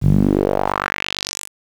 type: tone with band-pass filter sweep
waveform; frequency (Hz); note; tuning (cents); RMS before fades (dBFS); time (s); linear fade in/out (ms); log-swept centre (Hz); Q
sawtooth; 48.84; G1; -6; -18; 0.01-1.49; 50; 120 to 10000; 2.8
effects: 7-bit